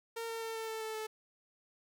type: tone with pitch steps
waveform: sawtooth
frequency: 458.6 / 454.6 / 450.7 / 446.8 / 443 / 439.2 / 435.4 Hz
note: A#4 / A#4 / A4 / A4 / A4 / A4 / A4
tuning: -28 / -43 / +42 / +27 / +12 / -3 / -18 cents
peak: -34 dBFS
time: 0.16-1.07 s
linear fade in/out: 10 ms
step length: 130 ms
effects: none